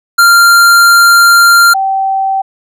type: tone pair in turn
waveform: square / sine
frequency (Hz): 1390 / 773.8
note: F6 / G5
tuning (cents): -9 / -23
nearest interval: minor seventh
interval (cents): 1014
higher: first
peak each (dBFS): -3 / -9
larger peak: first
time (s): 0.18-1.74 / 1.74-2.42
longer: first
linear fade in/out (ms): 10
effects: none